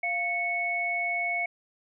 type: tone pair together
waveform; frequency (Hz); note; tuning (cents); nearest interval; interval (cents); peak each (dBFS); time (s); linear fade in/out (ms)
sine; 696.1 / 2210; F5 / C#7; -6 / -6; octave + minor sixth; 2000; -32 / -27; 0.03-1.46; 5
effects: none